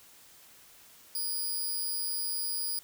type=tone; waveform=5% pulse; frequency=4904 Hz; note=D#8; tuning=26 cents flat; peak=-24 dBFS; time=1.15-2.79 s; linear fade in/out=2 ms; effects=white hiss -56 dBFS RMS until 2.83 s